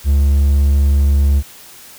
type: tone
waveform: triangle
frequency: 70.4 Hz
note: C#2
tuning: 27 cents sharp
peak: -7 dBFS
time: 0.04-1.43 s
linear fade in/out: 50 ms
effects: white hiss -39 dBFS RMS until 1.98 s